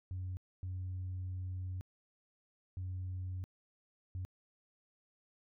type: tone bursts at uneven times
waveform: sine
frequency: 92.1 Hz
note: F#2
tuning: 7 cents flat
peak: -36 dBFS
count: 4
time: 0.11-0.37 / 0.63-1.81 / 2.77-3.44 / 4.15-4.25 s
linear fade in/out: 0 ms
effects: tanh soft clip ceiling -35 dBFS